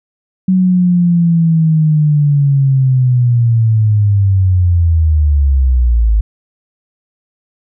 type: linear sweep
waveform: sine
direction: down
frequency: 187.8 to 51.91 Hz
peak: -7 dBFS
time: 0.48-6.21 s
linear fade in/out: 5 ms
effects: none